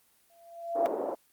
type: tone with exponential growth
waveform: sine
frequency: 679 Hz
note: F5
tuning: 49 cents flat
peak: -21 dBFS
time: 0.3-0.86 s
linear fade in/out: 0 ms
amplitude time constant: 120 ms
type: band-pass noise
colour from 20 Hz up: white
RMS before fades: -33 dBFS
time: 0.75-1.15 s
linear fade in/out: 10 ms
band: 320 to 690 Hz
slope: 24 dB/octave
effects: white hiss -66 dBFS RMS until 1.32 s + Opus 24 kbps